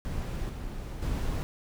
brown noise with level steps, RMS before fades -33 / -37 / -30 dBFS, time 0.05-1.43 s, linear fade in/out 0 ms, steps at 0.49 / 1.02 s, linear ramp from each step 5 ms, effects none

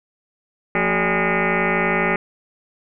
sine tone with frequency modulation, 830 Hz, G#5, 1 cent flat, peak -16 dBFS, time 0.75-2.16 s, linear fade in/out 2 ms, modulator 201 Hz, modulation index 7.3, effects none

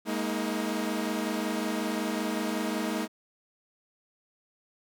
sawtooth chord, Ab suspended second, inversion none, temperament equal with one note detuned, 207.7 / 233.1 / 316.6 Hz, Ab3 / Bb3 / Eb4, 0 / 0 / +30 cents, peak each -29 dBFS, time 0.05-3.08 s, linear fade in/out 50 ms, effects none

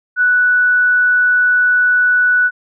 sine tone, 1480 Hz, F#6, in tune, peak -9 dBFS, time 0.16-2.51 s, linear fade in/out 50 ms, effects none

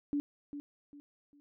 sine tone with echo, 288.7 Hz, D4, 30 cents flat, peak -29 dBFS, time 0.13-0.2 s, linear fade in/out 0 ms, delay 400 ms, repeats 3, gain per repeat -10 dB, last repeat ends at 1.4 s, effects none

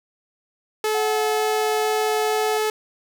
sawtooth tone, 431.2 Hz, A4, 35 cents flat, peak -16 dBFS, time 0.84-2.7 s, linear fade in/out 2 ms
sine tone with vibrato, 737 Hz, F#5, 7 cents flat, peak -26 dBFS, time 0.94-2.58 s, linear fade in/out 10 ms, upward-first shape square, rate 2.2 Hz, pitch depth 15 cents each way
effects none

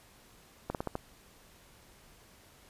slowing click train, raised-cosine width 1 ms, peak -19 dBFS, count 5, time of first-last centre 0.7-0.954 s, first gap 48 ms, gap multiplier 1.19, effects pink hiss -59 dBFS RMS until 2.69 s + resampled to 32000 Hz

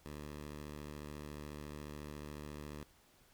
10% pulse tone, 74.1 Hz, D2, 16 cents sharp, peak -37 dBFS, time 0.06-2.83 s, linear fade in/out 0 ms, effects pink hiss -67 dBFS RMS until 3.33 s

